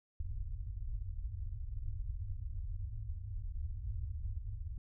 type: low-pass noise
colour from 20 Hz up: pink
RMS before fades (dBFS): -40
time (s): 0.2-4.78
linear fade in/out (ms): 2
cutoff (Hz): 110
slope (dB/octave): 96
effects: none